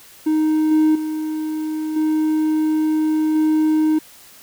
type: tone with level steps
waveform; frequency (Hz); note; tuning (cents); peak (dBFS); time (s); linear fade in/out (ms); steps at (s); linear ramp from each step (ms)
triangle; 311.1; D#4; 0; -12 / -9 / -19 / -13 / -11; 0.26-3.99; 10; 0.71 / 0.95 / 1.96 / 3.35; 5
effects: tanh soft clip ceiling -5 dBFS + white hiss -45 dBFS RMS until 4.42 s